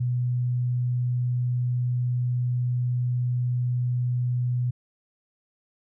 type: tone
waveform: sine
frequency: 123.47 Hz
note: B2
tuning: in tune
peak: -22 dBFS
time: 0-4.71 s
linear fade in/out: 10 ms
effects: none